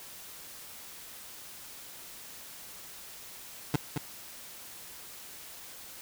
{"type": "tone with echo", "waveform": "25% pulse", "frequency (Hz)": 146.83, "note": "D3", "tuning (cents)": 0, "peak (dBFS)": -19, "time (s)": [3.74, 3.76], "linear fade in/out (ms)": 2, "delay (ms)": 220, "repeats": 1, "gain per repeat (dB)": -6, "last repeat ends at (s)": 3.98, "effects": ["white hiss -47 dBFS RMS until 6.01 s"]}